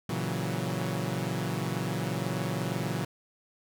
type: chord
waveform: sawtooth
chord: F# dominant seventh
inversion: first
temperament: equal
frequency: 116.54 / 138.59 / 164.81 / 185 Hz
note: A#2 / C#3 / E3 / F#3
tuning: 0 / 0 / 0 / 0 cents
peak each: -31 dBFS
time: 0.09-3.05 s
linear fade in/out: 5 ms
effects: none